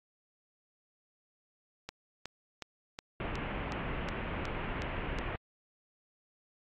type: click train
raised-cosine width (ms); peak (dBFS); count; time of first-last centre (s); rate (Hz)
0.2; -22; 10; 1.89-5.187; 2.73
type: low-pass noise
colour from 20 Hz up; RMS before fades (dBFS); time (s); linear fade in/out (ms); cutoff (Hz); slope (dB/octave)
pink; -37; 3.2-5.36; 2; 2900; 48
effects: AAC 64 kbps